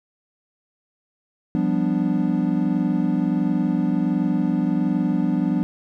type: chord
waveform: triangle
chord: G dominant seventh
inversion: third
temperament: equal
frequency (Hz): 174.61 / 196 / 246.9 / 293.7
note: F3 / G3 / B3 / D4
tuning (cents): 0 / 0 / 0 / 0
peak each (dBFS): -22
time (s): 1.55-5.63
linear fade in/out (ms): 0
effects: none